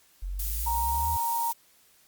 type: exponential sweep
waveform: sine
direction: up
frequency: 43.12 to 82.41 Hz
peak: -30 dBFS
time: 0.22-1.17 s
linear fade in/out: 10 ms
type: noise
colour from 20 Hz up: violet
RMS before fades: -33 dBFS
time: 0.39-1.53 s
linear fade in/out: 5 ms
type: tone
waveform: sine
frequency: 932.3 Hz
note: A#5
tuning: in tune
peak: -26 dBFS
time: 0.66-1.52 s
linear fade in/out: 10 ms
effects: white hiss -61 dBFS RMS until 2.07 s + Opus 48 kbps